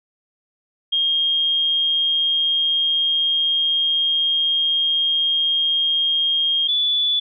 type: tone pair in turn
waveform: sine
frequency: 3232 / 3455 Hz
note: G#7 / A7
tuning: -48 / -32 cents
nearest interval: minor second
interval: 116 cents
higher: second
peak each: -16 dBFS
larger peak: neither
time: 0.92-6.68 / 6.68-7.2 s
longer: first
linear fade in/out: 10 ms
effects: none